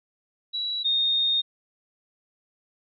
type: tone pair in turn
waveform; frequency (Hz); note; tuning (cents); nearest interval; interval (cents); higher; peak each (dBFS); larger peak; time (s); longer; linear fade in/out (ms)
sine; 3912 / 3686; B7 / A#7; -17 / -20; minor second; 103; first; -26 / -20; second; 0.53-0.84 / 0.84-1.42; second; 20
effects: none